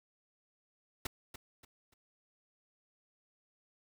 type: noise with echo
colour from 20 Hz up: pink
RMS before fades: -37 dBFS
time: 1.05-1.07 s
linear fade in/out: 5 ms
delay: 290 ms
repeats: 3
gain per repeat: -10 dB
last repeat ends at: 1.94 s
effects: none